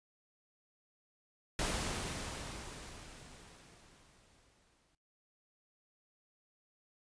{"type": "noise with exponential decay", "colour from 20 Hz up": "pink", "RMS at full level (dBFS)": -34, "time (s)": [1.59, 4.95], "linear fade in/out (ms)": 2, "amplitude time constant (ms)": 730, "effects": ["noise-tail reverb RT60 0.3 s tail -24 dB re dry", "resampled to 22050 Hz"]}